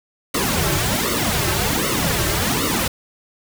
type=noise with flanger; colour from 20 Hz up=pink; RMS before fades=-20 dBFS; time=0.34-2.88 s; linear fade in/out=5 ms; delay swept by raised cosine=1.2 to 4.2 ms; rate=1.3 Hz; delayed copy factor=-0.95; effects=none